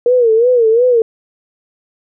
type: tone with vibrato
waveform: sine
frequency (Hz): 471.1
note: A#4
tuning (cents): +18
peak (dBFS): -7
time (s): 0.06-1.02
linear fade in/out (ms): 2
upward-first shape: sine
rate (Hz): 2.8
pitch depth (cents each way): 120
effects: none